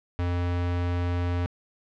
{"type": "tone", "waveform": "square", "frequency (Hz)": 88, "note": "F2", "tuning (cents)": 14, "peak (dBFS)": -25, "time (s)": [0.19, 1.46], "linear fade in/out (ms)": 0, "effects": ["low-pass 3000 Hz 12 dB/octave"]}